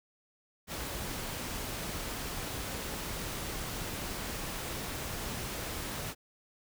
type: noise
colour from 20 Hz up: pink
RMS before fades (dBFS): -38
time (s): 0.67-6.15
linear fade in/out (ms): 50
effects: none